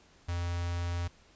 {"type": "tone with notch filter", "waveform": "square", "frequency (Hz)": 86.8, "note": "F2", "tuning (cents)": -10, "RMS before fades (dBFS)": -33, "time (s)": [0.28, 1.08], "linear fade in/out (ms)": 10, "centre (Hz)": 330, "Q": 0.84, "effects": ["pink hiss -61 dBFS RMS until 1.35 s", "resampled to 16000 Hz"]}